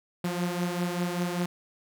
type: beating tone pair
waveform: sawtooth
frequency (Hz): 174.9 / 180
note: F3 / F#3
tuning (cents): +3 / -47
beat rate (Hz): 5.1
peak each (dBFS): -25 / -29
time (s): 0.24-1.46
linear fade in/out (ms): 5
effects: none